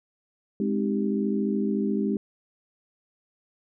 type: chord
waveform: sine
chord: Ab major seventh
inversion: none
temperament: equal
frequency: 207.7 / 261.6 / 311.1 / 392 Hz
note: Ab3 / C4 / Eb4 / G4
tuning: 0 / 0 / 0 / 0 cents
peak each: -25 / -31 / -31 / -30 dBFS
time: 0.6-2.17 s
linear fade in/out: 2 ms
effects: none